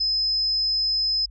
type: tone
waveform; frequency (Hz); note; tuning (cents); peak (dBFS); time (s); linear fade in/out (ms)
sine; 5100; D#8; +42; -20; 0-1.26; 10
effects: added 50 Hz sine -41 dBFS peak until 1.3 s